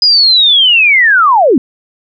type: linear sweep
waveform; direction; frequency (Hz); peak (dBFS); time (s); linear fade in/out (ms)
sine; down; 5000 to 222.1; -4; 0.02-1.58; 2
effects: none